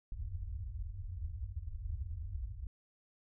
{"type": "low-pass noise", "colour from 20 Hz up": "white", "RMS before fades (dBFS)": -41, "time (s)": [0.12, 2.67], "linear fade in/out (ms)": 2, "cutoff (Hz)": 100, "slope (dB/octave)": 96, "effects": []}